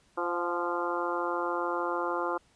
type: harmonic tone with a mistuned harmonic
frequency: 173.5 Hz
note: F3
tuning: 11 cents flat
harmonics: 2 / 3 / 4 / 5 / 6 / 7 / 8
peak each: -34 / -35 / -39 / -36 / -35 / -36 / -38 dBFS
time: 0.17-2.38 s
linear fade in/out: 10 ms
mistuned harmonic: 4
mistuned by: +41 cents
effects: pink hiss -65 dBFS RMS until 2.55 s + resampled to 22050 Hz